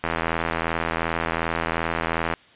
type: click train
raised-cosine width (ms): 0.5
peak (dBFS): -8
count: 191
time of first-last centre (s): 0.04-2.337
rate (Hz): 82.7
effects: white hiss -52 dBFS RMS until 2.55 s + resampled to 8000 Hz